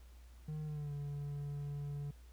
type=tone with pitch glide; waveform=triangle; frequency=153.3 to 143.86 Hz; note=D#3 to D3; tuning=-25 to -35 cents; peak=-37 dBFS; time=0.48-2.11 s; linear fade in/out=5 ms; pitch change=-110 cents; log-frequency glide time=0.64-0.93 s; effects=added 60 Hz sine -54 dBFS peak until 2.32 s + pink hiss -68 dBFS RMS until 2.32 s